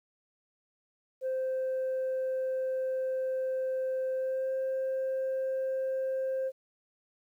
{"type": "tone with pitch glide", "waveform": "sine", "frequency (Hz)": [521, 527.1], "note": ["C5", "C5"], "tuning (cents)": [-7, 13], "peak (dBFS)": -27, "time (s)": [1.21, 6.52], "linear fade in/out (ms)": 50, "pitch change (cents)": 20, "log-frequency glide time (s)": [4.15, 4.52], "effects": ["tanh soft clip ceiling -27 dBFS", "11-bit"]}